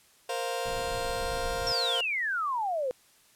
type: chord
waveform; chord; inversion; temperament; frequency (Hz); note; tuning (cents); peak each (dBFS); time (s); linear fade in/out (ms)
sawtooth; Bb suspended second; none; just; 466.2 / 524.4 / 699.2; Bb4 / C5 / F5; 0 / +4 / +2; -31 / -30 / -30; 0.29-2.01; 5
type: noise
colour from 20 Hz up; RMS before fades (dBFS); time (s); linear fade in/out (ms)
brown; -39; 0.65-1.73; 10
type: exponential sweep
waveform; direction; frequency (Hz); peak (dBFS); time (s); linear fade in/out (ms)
sine; down; 5570 to 490.1; -27; 1.67-2.91; 0
effects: white hiss -61 dBFS RMS until 3.35 s + low-pass 12000 Hz 12 dB/octave